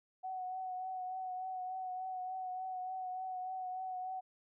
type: tone with vibrato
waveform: sine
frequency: 744 Hz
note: F#5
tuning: 9 cents sharp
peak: -38 dBFS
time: 0.23-4.21 s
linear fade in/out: 20 ms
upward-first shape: triangle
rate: 3.4 Hz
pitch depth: 29 cents each way
effects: none